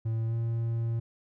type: tone with pitch glide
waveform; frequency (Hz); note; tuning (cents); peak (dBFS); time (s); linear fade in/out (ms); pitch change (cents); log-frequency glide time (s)
triangle; 112.8 to 115.24; A2 to A#2; +44 to -19; -25; 0.05-1; 10; +37; 0.26-0.34
effects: none